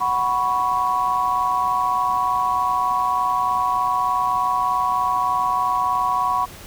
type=chord; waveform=sine; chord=F# suspended fourth; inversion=none; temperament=just; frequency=740 / 986.7 / 1110 Hz; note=F#5 / B5 / C#6; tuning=0 / -2 / +2 cents; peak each=-25 / -21 / -21 dBFS; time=0-6.46 s; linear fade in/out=20 ms; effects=pink hiss -40 dBFS RMS until 6.66 s